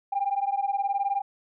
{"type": "beating tone pair", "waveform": "sine", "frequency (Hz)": [788, 807], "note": ["G5", "G#5"], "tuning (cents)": [9, -50], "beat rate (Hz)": 19, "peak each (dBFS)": [-26, -26], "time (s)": [0.12, 1.22], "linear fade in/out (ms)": 10, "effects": ["tanh soft clip ceiling -18 dBFS"]}